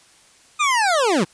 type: linear sweep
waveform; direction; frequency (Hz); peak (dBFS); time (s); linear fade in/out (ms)
25% pulse; down; 1244.5 to 144.5; -12; 0.59-1.25; 20
effects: white hiss -52 dBFS RMS until 1.33 s + resampled to 22050 Hz